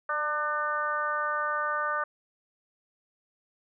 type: harmonic tone with a mistuned harmonic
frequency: 300 Hz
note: D4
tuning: 37 cents sharp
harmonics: 2 / 3 / 4 / 5 / 6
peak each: -35 / -38 / -29 / -32 / -39 dBFS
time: 0.09-2.04 s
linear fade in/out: 5 ms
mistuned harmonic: 2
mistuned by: -18 cents
effects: none